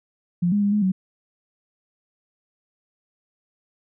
sine tone with pitch steps, 175 / 205.2 / 202.4 / 209.4 / 187.8 Hz, F3 / G#3 / G#3 / G#3 / F#3, +4 / -21 / -44 / +15 / +26 cents, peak -17 dBFS, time 0.42-0.92 s, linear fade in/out 10 ms, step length 100 ms, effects none

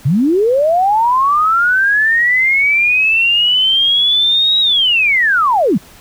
sine linear two-way sweep, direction up then down, 118.1 to 3851 to 142.6 Hz, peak -9 dBFS, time 0.05-5.78 s, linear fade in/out 10 ms, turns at 4.6 s, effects pink hiss -41 dBFS RMS until 6 s

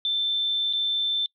sine tone with dropouts, 3547 Hz, A7, 13 cents sharp, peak -22 dBFS, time 0.05-1.26 s, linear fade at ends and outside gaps 1 ms, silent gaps 0.728-0.734 s, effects noise-tail reverb RT60 0.1 s tail -24 dB re dry

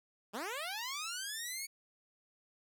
10% pulse linear sweep, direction up, 184.7 to 2250 Hz, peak -30 dBFS, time 0.33-1.67 s, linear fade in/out 20 ms, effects none

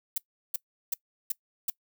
violet noise bursts, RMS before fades -28 dBFS, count 5, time 0.16-1.7 s, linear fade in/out 5 ms, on 20 ms, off 360 ms, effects noise-tail reverb RT60 0.1 s tail -22 dB re dry

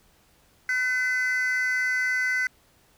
triangle tone pair together, 1516.3 / 2024 Hz, F#6 / B6, +42 / +42 cents, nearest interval perfect fourth, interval 500 cents, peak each -23 / -22 dBFS, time 0.69-2.47 s, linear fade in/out 2 ms, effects tanh soft clip ceiling -17 dBFS + pink hiss -61 dBFS RMS until 2.97 s

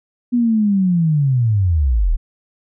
sine linear sweep, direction down, 246.9 to 32.77 Hz, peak -12 dBFS, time 0.32-2.17 s, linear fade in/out 20 ms, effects none

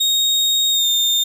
35% pulse tone with pitch glide, 3729 to 3631 Hz, A#7 to A#7, 0 to -46 cents, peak -13 dBFS, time 0-1.24 s, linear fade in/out 10 ms, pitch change -46 cents, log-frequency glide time 0.71-0.87 s, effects none

